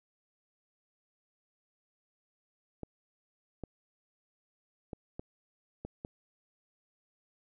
clicks, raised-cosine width 2 ms, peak -26 dBFS, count 6, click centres 2.833 / 3.637 / 4.932 / 5.195 / 5.85 / 6.049 s, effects none

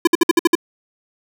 square tone bursts, 338.3 Hz, E4, 45 cents sharp, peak -9 dBFS, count 7, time 0.05-0.553 s, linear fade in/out 5 ms, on 23 ms, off 57 ms, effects none

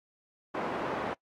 pink band-pass noise, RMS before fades -34 dBFS, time 0.54-1.14 s, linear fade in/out 10 ms, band 310 to 1200 Hz, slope 12 dB/octave, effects noise-tail reverb RT60 0.1 s tail -22 dB re dry + AAC 48 kbps

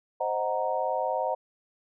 sine chord, C half-diminished seventh, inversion none, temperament equal, 523.3 / 622.3 / 740 / 932.3 Hz, C5 / Eb5 / Gb5 / Bb5, 0 / 0 / 0 / 0 cents, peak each -31 dBFS, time 0.2-1.35 s, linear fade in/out 10 ms, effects none

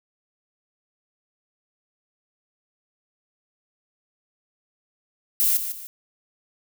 violet noise with echo, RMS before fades -20 dBFS, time 5.4-5.57 s, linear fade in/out 0 ms, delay 150 ms, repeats 2, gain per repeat -9 dB, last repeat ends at 5.87 s, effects none

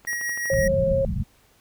click train, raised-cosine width 0.5 ms, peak -26 dBFS, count 7, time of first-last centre 0.05-0.538 s, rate 12.3 Hz
square tone with tremolo, 1900 Hz, A#6, 33 cents sharp, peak -25 dBFS, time 0.07-0.68 s, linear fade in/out 5 ms, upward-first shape sine, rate 5.8 Hz, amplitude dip 30%
sine tone, 542 Hz, C#5, 39 cents flat, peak -19 dBFS, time 0.5-1.05 s, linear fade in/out 2 ms
white low-pass noise, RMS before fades -26 dBFS, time 0.51-1.24 s, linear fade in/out 20 ms, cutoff 210 Hz, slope 96 dB/octave
effects pink hiss -59 dBFS RMS until 1.6 s

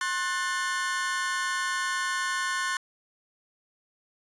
40% pulse chord, F# diminished, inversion second, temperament just, 1065.6 / 1480 / 1776 Hz, C6 / F#6 / A6, +31 / 0 / +16 cents, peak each -30 / -31 / -31 dBFS, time 0.01-2.77 s, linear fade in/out 2 ms, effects resampled to 24000 Hz

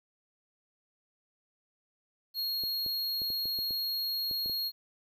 square tone, 4285 Hz, C8, 40 cents sharp, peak -31 dBFS, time 2.34-4.72 s, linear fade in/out 50 ms
clicks, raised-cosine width 2 ms, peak -33 dBFS, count 10, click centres 2.637 / 2.863 / 3.218 / 3.303 / 3.456 / 3.589 / 3.708 / 4.312 / 4.46 / 4.497 s
effects 11-bit

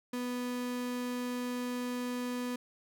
35% pulse tone, 246.9 Hz, B3, in tune, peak -32 dBFS, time 0.13-2.56 s, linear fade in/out 5 ms, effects none

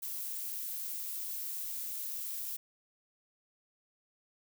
violet noise, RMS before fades -39 dBFS, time 0.02-2.57 s, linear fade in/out 10 ms, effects none

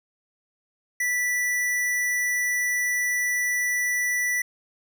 square tone, 1968 Hz, B6, 7 cents flat, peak -23 dBFS, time 1-4.42 s, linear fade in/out 5 ms, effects none

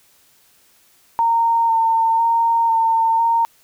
sine tone with vibrato, 914 Hz, A#5, 34 cents flat, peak -13 dBFS, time 1.19-3.45 s, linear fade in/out 0 ms, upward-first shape square, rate 1 Hz, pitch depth 15 cents each way, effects white hiss -55 dBFS RMS until 3.63 s

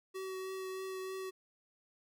square tone with vibrato, 378.3 Hz, F#4, 38 cents sharp, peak -40 dBFS, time 0.14-1.31 s, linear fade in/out 20 ms, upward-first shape triangle, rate 3.2 Hz, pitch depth 14 cents each way, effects none

